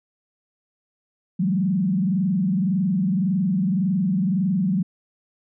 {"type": "tone with frequency modulation", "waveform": "sine", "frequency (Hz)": 187.7, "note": "F#3", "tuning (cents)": 25, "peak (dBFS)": -18, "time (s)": [1.39, 4.83], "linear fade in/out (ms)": 10, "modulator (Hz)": 21.8, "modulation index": 1, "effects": []}